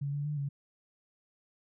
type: tone with pitch steps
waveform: sine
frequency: 141.4 / 144.2 / 148.9 / 140.8 Hz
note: C#3 / D3 / D3 / C#3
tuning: +35 / -31 / +24 / +27 cents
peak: -31 dBFS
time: 0.01-0.49 s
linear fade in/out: 10 ms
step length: 120 ms
effects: none